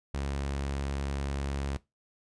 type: tone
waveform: sawtooth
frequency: 69.4 Hz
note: C#2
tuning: 3 cents sharp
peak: -27 dBFS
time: 0.14-1.77 s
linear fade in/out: 0 ms
effects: noise-tail reverb RT60 0.2 s tail -19 dB re dry + resampled to 22050 Hz